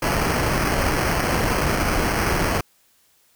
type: noise with sample-and-hold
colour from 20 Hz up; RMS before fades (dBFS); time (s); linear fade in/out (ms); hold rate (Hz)
pink; -21; 0.02-2.61; 5; 3675
effects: white hiss -60 dBFS RMS until 3.35 s